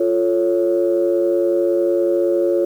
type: chord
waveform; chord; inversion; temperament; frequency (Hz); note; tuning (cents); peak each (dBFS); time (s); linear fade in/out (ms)
sine; F augmented; none; equal; 349.2 / 440 / 554.4; F4 / A4 / C#5; 0 / 0 / 0; -16 / -22 / -18; 0-2.65; 5
effects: tanh soft clip ceiling -6 dBFS + 8-bit